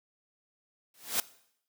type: noise with exponential growth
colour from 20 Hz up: white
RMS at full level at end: -25 dBFS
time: 0.94-1.2 s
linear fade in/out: 2 ms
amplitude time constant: 55 ms
effects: noise-tail reverb RT60 0.7 s tail -19 dB re dry + high-pass 150 Hz 12 dB/octave